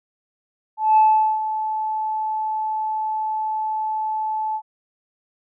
sine tone with ADSR envelope, 868 Hz, A5, 24 cents flat, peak -9 dBFS, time 0.77-4.62 s, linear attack 200 ms, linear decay 420 ms, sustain -12 dB, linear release 67 ms, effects tanh soft clip ceiling -7 dBFS

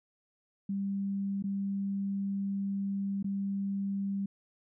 sine tone with dropouts, 197.5 Hz, G3, 13 cents sharp, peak -30 dBFS, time 0.69-4.26 s, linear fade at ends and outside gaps 5 ms, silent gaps 1.425-1.439 / 3.228-3.243 s, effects none

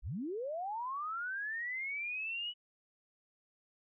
sine linear sweep, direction up, 30.38 to 2960 Hz, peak -36 dBFS, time 0.02-2.54 s, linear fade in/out 50 ms, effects none

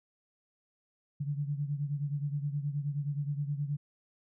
sine beating tone pair, 142.5 / 152 Hz, C#3 / D#3, +48 / -40 cents, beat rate 9.5 Hz, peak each -32 / -37 dBFS, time 1.2-3.77 s, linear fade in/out 10 ms, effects none

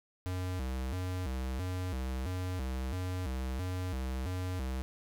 square tone with vibrato, 77 Hz, D#2, 17 cents flat, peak -34 dBFS, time 0.26-4.82 s, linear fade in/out 0 ms, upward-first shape square, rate 1.5 Hz, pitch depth 300 cents each way, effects none

